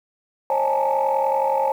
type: tone cluster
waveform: sine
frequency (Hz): 537 / 610 / 822 / 861 / 912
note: C5 / D#5 / G#5 / A5 / A#5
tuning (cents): +45 / -34 / -18 / -38 / -38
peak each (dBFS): -21 / -30 / -25 / -21 / -25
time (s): 0.5-1.72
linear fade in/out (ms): 2
effects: tanh soft clip ceiling -11 dBFS + 8-bit